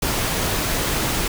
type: noise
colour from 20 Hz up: pink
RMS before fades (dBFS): -22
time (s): 0.02-1.28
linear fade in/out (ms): 5
effects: none